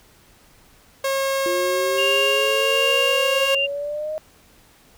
sawtooth tone with pitch glide, 542 to 545.8 Hz, C#5 to C#5, -39 to -27 cents, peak -16 dBFS, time 1.04-3.55 s, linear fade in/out 5 ms, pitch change +12 cents, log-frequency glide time 1.96-2.08 s
sine exponential sweep, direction up, 346.2 to 626 Hz, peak -24 dBFS, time 1.46-4.18 s, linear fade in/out 0 ms
sine tone with tremolo, 2788 Hz, F7, 4 cents flat, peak -18 dBFS, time 1.97-3.67 s, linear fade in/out 20 ms, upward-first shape sine, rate 1.3 Hz, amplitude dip 35%
effects pink hiss -53 dBFS RMS until 4.97 s

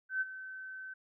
sine tone with ADSR envelope, 1532 Hz, G6, 40 cents flat, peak -28 dBFS, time 0.09-0.94 s, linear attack 120 ms, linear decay 29 ms, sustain -14 dB, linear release 10 ms, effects none

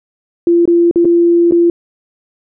sine tone with dropouts, 342.6 Hz, F4, 33 cents flat, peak -6 dBFS, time 0.47-1.7 s, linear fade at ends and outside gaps 2 ms, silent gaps 0.655-0.676 / 0.912-0.958 / 1.047-1.053 / 1.511-1.521 s, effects none

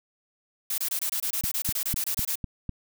blue noise bursts, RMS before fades -28 dBFS, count 16, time 0.7-2.356 s, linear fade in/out 5 ms, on 81 ms, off 24 ms
click train, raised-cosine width 5 ms, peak -18 dBFS, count 6, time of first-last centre 1.44-2.693 s, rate 3.99 Hz
effects none

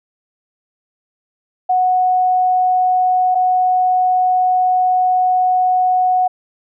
sine tone pair in turn, 736 / 736 Hz, F#5 / F#5, -9 / -9 cents, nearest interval unison, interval 0 cents, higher neither, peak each -11 dBFS, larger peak neither, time 1.69-3.35 / 3.35-6.28 s, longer second, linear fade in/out 10 ms, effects none

